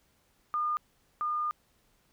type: tone pair in turn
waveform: sine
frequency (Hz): 1214 / 1214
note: D#6 / D#6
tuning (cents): -43 / -43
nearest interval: unison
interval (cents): 0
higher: neither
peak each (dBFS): -27 / -28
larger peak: first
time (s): 0.54-0.77 / 1.21-1.51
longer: second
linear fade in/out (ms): 0
effects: pink hiss -69 dBFS RMS until 2.12 s